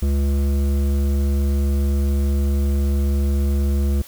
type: tone with hard clipping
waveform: triangle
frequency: 70 Hz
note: C#2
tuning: 18 cents sharp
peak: -18 dBFS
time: 0.02-4.02 s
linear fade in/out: 5 ms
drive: 16 dB
effects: white hiss -43 dBFS RMS until 4.07 s